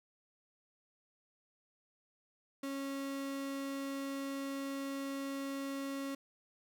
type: tone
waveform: 35% pulse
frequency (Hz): 274.8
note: C#4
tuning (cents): -15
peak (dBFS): -36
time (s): 2.63-6.15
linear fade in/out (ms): 5
effects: none

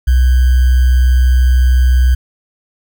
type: tone with sample-and-hold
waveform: sine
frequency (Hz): 63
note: B1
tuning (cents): +35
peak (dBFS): -6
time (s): 0.07-2.15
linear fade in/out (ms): 10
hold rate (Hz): 1575
effects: none

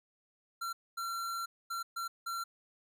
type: tone bursts at uneven times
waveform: square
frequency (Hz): 1364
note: F6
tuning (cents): -41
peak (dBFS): -36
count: 5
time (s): 0.61-0.73 / 0.97-1.46 / 1.7-1.83 / 1.96-2.08 / 2.26-2.44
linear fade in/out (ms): 10
effects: none

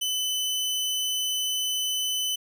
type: tone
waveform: sawtooth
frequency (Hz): 3017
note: F#7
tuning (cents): +33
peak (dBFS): -22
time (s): 0.01-2.36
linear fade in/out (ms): 10
effects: none

